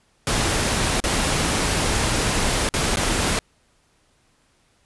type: noise with dropouts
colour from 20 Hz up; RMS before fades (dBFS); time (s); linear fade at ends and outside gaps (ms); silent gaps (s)
pink; -21; 0.27-3.39; 1; 1.002-1.039 / 2.69-2.739 / 2.959-2.97
effects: pink hiss -62 dBFS RMS until 4.85 s + resampled to 24000 Hz